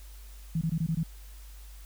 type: tone bursts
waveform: sine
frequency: 162.7 Hz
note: E3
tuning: 22 cents flat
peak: -25 dBFS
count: 6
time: 0.55-1.033 s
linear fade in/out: 5 ms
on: 63 ms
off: 21 ms
effects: added 50 Hz sine -44 dBFS peak until 1.85 s + white hiss -56 dBFS RMS until 1.85 s